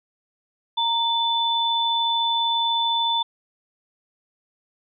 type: tone pair together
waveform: sine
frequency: 929 / 3507 Hz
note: A#5 / A7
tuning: -6 / -6 cents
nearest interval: octave + major seventh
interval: 2300 cents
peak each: -22 dBFS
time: 0.77-3.23 s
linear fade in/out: 10 ms
effects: none